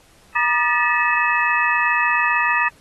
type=tone cluster; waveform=sine; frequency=952 / 1212 / 1749 / 1916 / 2586 Hz; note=A#5 / D#6 / A6 / A#6 / E7; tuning=+36 / -46 / -11 / +47 / -34 cents; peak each=-22 dBFS; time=0.35-2.69 s; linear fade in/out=10 ms; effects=pink hiss -53 dBFS RMS until 2.8 s + AAC 32 kbps